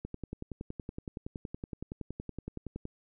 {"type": "click train", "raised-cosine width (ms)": 3, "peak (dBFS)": -25, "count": 31, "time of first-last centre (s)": [0.05, 2.854], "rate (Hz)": 10.7, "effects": []}